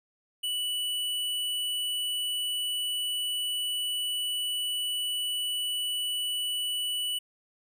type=tone; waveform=square; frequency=2960 Hz; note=F#7; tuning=in tune; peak=-29 dBFS; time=0.43-7.19 s; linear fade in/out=10 ms; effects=none